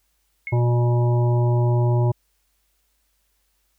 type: tone with exponential decay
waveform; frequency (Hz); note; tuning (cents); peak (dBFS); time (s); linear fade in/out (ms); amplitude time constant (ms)
sine; 2172; C#7; -36; -24; 0.47-0.61; 1; 30
type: harmonic tone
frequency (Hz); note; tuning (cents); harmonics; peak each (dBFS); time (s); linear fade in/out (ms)
120.6; B2; -41; 1 / 3 / 5 / 7 / 8; -16 / -26 / -30 / -33 / -34; 0.52-2.12; 10
effects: added 50 Hz sine -69 dBFS peak until 3.78 s + white hiss -69 dBFS RMS until 3.78 s